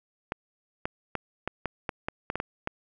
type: clicks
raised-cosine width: 0.5 ms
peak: -14 dBFS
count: 11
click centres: 0.321 / 0.855 / 1.153 / 1.476 / 1.657 / 1.892 / 2.085 / 2.301 / 2.356 / 2.401 / 2.674 s
effects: none